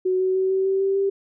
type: tone with pitch steps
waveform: sine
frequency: 370.8 / 374.5 / 378.2 / 381.9 / 385.7 / 389.5 / 393.3 Hz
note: F#4 / F#4 / F#4 / G4 / G4 / G4 / G4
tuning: +4 / +21 / +38 / -45 / -28 / -11 / +6 cents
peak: -18 dBFS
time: 0.05-1.1 s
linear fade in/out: 10 ms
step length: 150 ms
effects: none